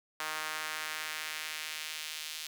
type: tone with high-pass filter sweep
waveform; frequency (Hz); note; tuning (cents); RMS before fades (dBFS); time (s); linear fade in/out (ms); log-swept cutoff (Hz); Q
sawtooth; 155.56; D#3; 0; -39; 0.2-2.47; 2; 1200 to 3400; 1.2
effects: none